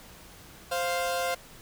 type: tone pair together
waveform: sawtooth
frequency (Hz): 523.3 / 698.5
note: C5 / F5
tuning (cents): 0 / 0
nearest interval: perfect fourth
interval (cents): 500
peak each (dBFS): -26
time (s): 0.71-1.35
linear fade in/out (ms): 10
effects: pink hiss -50 dBFS RMS until 1.61 s